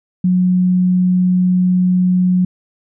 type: tone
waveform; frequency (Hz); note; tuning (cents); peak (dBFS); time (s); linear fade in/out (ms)
sine; 182; F#3; -28; -10; 0.24-2.45; 5
effects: none